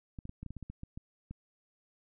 clicks, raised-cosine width 5 ms, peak -30 dBFS, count 12, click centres 0.188 / 0.254 / 0.294 / 0.43 / 0.463 / 0.506 / 0.567 / 0.627 / 0.7 / 0.834 / 0.975 / 1.31 s, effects none

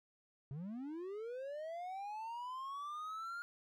triangle linear sweep, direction up, 128.9 to 1417 Hz, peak -40 dBFS, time 0.51-3.42 s, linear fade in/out 0 ms, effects none

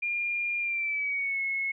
sine tone with pitch glide, 2407 to 2182 Hz, D7 to C#7, +42 to -28 cents, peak -27 dBFS, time 0.02-1.72 s, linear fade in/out 10 ms, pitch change -170 cents, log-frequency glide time 0.6-1.41 s, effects none

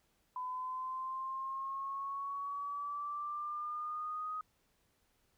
sine exponential sweep, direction up, 1004 to 1256 Hz, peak -37 dBFS, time 0.36-4.41 s, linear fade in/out 2 ms, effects pink hiss -75 dBFS RMS until 5.37 s

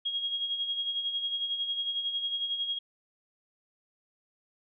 sine tone with tremolo, 3280 Hz, G#7, 22 cents flat, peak -27 dBFS, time 0.05-2.79 s, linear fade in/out 10 ms, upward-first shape sine, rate 11 Hz, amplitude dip 55%, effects none

